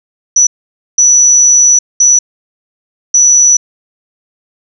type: tone bursts at uneven times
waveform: sine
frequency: 5920 Hz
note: F#8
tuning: in tune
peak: -3 dBFS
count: 4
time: 0.36-0.47 / 0.98-1.79 / 2-2.19 / 3.14-3.57 s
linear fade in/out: 5 ms
effects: none